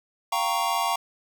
square chord, G half-diminished seventh, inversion third, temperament equal, 698.5 / 784 / 932.3 / 1108.7 Hz, F5 / G5 / Bb5 / Db6, 0 / 0 / 0 / 0 cents, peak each -30 / -31 / -28 / -29 dBFS, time 0.32-0.96 s, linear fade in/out 5 ms, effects none

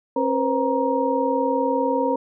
sine tone cluster, 270 / 485 / 525 / 940 Hz, C#4 / B4 / C5 / A#5, -45 / -31 / +6 / +14 cents, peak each -24 dBFS, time 0.16-2.16 s, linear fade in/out 5 ms, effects none

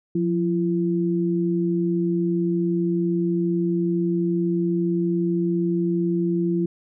sine tone pair together, 176.6 / 339 Hz, F3 / E4, +20 / +49 cents, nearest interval major seventh, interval 1129 cents, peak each -22 dBFS, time 0.15-6.66 s, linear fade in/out 5 ms, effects none

